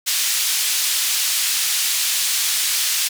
pink band-pass noise, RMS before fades -20 dBFS, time 0.06-3.09 s, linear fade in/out 20 ms, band 3300 to 15000 Hz, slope 12 dB/octave, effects none

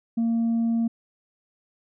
sine tone, 230 Hz, A#3, 23 cents flat, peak -18 dBFS, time 0.17-0.88 s, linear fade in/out 10 ms, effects tanh soft clip ceiling -19 dBFS

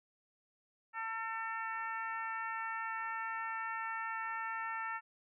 harmonic tone, 449.6 Hz, A4, 37 cents sharp, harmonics 2 / 3 / 4 / 5 / 6, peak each -42 / -41 / -42 / -49 / -52 dBFS, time 0.93-5.01 s, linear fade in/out 50 ms, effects none

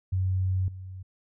sine tone with level steps, 93.5 Hz, F#2, 19 cents sharp, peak -23 / -37 dBFS, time 0.12-1.03 s, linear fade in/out 10 ms, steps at 0.68 s, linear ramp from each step 2 ms, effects none

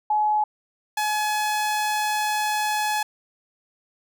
sine / sawtooth tone pair in turn, 848 / 848 Hz, G#5 / G#5, +36 / +36 cents, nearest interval unison, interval 0 cents, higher neither, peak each -18 dBFS, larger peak neither, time 0.1-0.44 / 0.97-3.03 s, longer second, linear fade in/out 5 ms, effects none

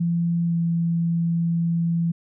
sine tone with pitch glide, 170 to 168.24 Hz, F3 to E3, -46 to +36 cents, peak -19 dBFS, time 0-2.12 s, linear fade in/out 10 ms, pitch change -18 cents, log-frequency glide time 0.46-0.54 s, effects none

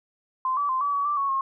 sine tone with pitch steps, 1038 / 1151 / 1041 / 1147 / 1133 / 1172 / 1109 / 1078 Hz, C6 / D6 / C6 / D6 / C#6 / D6 / C#6 / C#6, -14 / -35 / -9 / -41 / +37 / -4 / 0 / -49 cents, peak -22 dBFS, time 0.45-1.41 s, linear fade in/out 2 ms, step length 120 ms, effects none

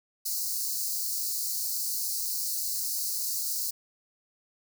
white high-pass noise, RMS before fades -31 dBFS, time 0.25-3.71 s, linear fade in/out 10 ms, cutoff 4200 Hz, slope 96 dB/octave, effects none

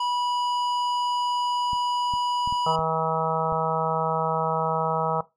square tone, 978 Hz, B5, 17 cents flat, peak -25 dBFS, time 0-2.76 s, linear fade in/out 5 ms
clicks, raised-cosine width 5 ms, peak -25 dBFS, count 6, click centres 1.732 / 2.138 / 2.475 / 2.525 / 2.791 / 3.524 s
harmonic tone, 160.7 Hz, E3, 44 cents flat, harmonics 1 / 3 / 4 / 5 / 6 / 7 / 8, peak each -31 / -30 / -30 / -30 / -28 / -33 / -30 dBFS, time 2.66-5.21 s, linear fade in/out 5 ms
effects noise-tail reverb RT60 0.2 s tail -17 dB re dry + low-pass 5000 Hz 12 dB/octave

